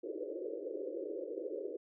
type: band-pass noise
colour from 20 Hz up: white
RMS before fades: -41 dBFS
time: 0.03-1.77 s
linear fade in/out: 10 ms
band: 310 to 550 Hz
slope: 96 dB/octave
effects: none